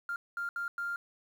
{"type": "tone bursts at uneven times", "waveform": "triangle", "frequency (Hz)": 1396.9, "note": "F6", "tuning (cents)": 0, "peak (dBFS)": -29, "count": 4, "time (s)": [[0.09, 0.16], [0.37, 0.49], [0.56, 0.68], [0.78, 0.96]], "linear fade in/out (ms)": 2, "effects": ["tanh soft clip ceiling -30 dBFS", "10-bit"]}